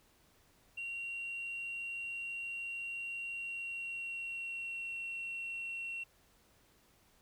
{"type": "tone with pitch glide", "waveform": "sine", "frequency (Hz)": [2753, 2726], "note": ["F7", "F7"], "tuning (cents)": [-25, -43], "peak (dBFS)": -37, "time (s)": [0.77, 6.04], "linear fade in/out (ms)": 10, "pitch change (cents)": -18, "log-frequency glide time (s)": [3.27, 4.97], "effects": ["tanh soft clip ceiling -35 dBFS", "pink hiss -68 dBFS RMS until 7.21 s"]}